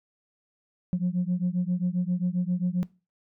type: beating tone pair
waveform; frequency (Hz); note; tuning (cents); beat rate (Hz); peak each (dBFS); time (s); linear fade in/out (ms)
sine; 175.8 / 183.3; F3 / F#3; +12 / -16; 7.5; -25 / -25; 0.93-2.83; 0
effects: noise-tail reverb RT60 0.3 s tail -21 dB re dry + tanh soft clip ceiling -19 dBFS